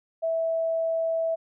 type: tone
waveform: sine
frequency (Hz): 655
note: E5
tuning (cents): -11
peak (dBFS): -23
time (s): 0.22-1.36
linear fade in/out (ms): 20
effects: none